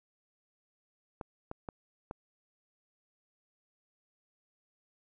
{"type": "clicks", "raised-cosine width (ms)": 1, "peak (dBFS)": -25, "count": 4, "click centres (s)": [1.212, 1.514, 1.688, 2.111], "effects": []}